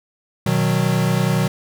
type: chord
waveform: square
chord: B major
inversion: none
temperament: equal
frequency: 123.47 / 155.56 / 185 Hz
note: B2 / D#3 / F#3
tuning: 0 / 0 / 0 cents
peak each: -21 dBFS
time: 0.46-1.48 s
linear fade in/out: 5 ms
effects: none